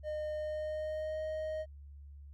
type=tone with pitch glide; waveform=triangle; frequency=610 to 623.9 Hz; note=D#5 to D#5; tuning=-34 to +5 cents; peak=-33 dBFS; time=0.03-1.66 s; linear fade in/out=50 ms; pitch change=+39 cents; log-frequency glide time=0.35-1.23 s; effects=added 71 Hz sine -48 dBFS peak until 2.33 s + Opus 48 kbps